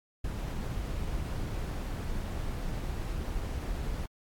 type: noise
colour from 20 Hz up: brown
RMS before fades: -34 dBFS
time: 0.24-4.06 s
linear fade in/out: 5 ms
effects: AAC 64 kbps

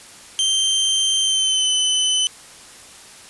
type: tone with pitch glide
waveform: sawtooth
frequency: 3136 to 3029 Hz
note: G7 to F#7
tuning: 0 to +40 cents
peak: -13 dBFS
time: 0.39-2.27 s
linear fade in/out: 0 ms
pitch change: -60 cents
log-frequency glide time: 1.21-1.69 s
effects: white hiss -42 dBFS RMS until 3.29 s + resampled to 24000 Hz

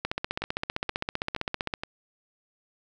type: two click trains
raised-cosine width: 0.3 ms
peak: -12 / -16 dBFS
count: 27 / 4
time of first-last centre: 0.05-1.738 / 0.42-1.835 s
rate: 15.4 / 2.12 Hz
effects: none

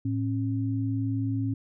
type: tone pair together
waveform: sine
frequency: 110 / 271.3 Hz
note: A2 / C#4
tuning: 0 / -37 cents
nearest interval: octave + major third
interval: 1563 cents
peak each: -27 / -29 dBFS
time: 0.05-1.54 s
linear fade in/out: 5 ms
effects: none

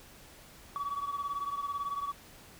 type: beating tone pair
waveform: sine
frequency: 1132 / 1150 Hz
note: C#6 / D6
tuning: +36 / -37 cents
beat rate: 18 Hz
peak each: -33 / -36 dBFS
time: 0.76-2.12 s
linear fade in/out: 0 ms
effects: tanh soft clip ceiling -29 dBFS + pink hiss -54 dBFS RMS until 2.59 s

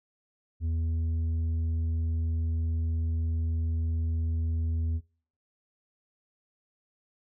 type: tone with tanh clipping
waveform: sine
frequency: 81.6 Hz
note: E2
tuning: 17 cents flat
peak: -27 dBFS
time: 0.6-5.01 s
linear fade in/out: 50 ms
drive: 5 dB
effects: noise-tail reverb RT60 0.5 s tail -25 dB re dry

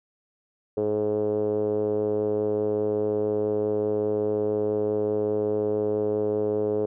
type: tone with low-pass filter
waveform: 5% pulse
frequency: 105.6 Hz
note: G#2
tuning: 29 cents sharp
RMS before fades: -25 dBFS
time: 0.77-6.86 s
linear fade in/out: 5 ms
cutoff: 450 Hz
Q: 6.1
effects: none

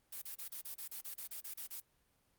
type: noise bursts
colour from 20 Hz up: blue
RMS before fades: -45 dBFS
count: 13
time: 0.12-1.804 s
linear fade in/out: 10 ms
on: 100 ms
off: 32 ms
effects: pink hiss -75 dBFS RMS until 2.38 s + Opus 32 kbps

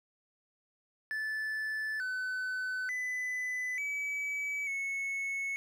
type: tone with pitch steps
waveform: triangle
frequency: 1746 / 1510 / 2002 / 2287 / 2199 Hz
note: A6 / F#6 / B6 / D7 / C#7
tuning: -14 / +35 / +23 / -47 / -14 cents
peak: -31 dBFS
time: 1.11-5.56 s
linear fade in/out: 0 ms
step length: 890 ms
effects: none

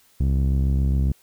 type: tone with low-pass filter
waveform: sawtooth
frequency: 67.3 Hz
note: C2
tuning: 49 cents sharp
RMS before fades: -20 dBFS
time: 0.2-1.12 s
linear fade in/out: 5 ms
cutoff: 190 Hz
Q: 0.86
effects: white hiss -58 dBFS RMS until 1.22 s

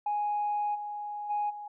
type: tone with level steps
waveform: sine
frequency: 830.6 Hz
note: G#5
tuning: in tune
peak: -26 / -34 / -26 / -38 dBFS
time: 0.06-1.68 s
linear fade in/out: 5 ms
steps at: 0.74 / 1.29 / 1.49 s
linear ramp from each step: 20 ms
effects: tanh soft clip ceiling -23 dBFS

